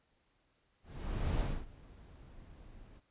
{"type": "noise with ADSR envelope", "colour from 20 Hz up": "brown", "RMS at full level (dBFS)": -31, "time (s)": [0.83, 3.01], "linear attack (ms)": 540, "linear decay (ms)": 280, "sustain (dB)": -23, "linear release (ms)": 40, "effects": ["pink hiss -75 dBFS RMS until 3.1 s", "resampled to 8000 Hz"]}